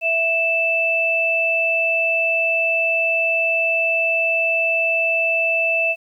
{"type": "tone pair together", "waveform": "sine", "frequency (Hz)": [660, 2640], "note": ["E5", "E7"], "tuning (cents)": [2, 2], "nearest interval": "2 octaves", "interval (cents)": 2400, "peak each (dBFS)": [-22, -17], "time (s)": [0.01, 5.96], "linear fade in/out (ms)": 50, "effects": ["9-bit"]}